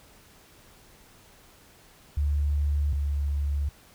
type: tone pair in turn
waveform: sine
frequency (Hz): 72.7 / 71.62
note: D2 / D2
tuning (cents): -17 / -43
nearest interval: unison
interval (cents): 26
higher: first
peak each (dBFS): -22 / -24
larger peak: first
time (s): 2.17-2.93 / 2.93-3.69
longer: neither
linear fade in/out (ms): 5
effects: pink hiss -55 dBFS RMS until 3.94 s